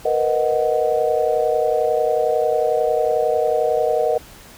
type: chord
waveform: sine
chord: B major seventh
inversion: third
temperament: equal with one note detuned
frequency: 466.2 / 497.3 / 622.3 / 740 Hz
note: A#4 / B4 / D#5 / F#5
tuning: 0 / +12 / 0 / 0 cents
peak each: -20 / -23 / -20 / -23 dBFS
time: 0.05-4.18 s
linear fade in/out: 5 ms
effects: pink hiss -43 dBFS RMS until 4.57 s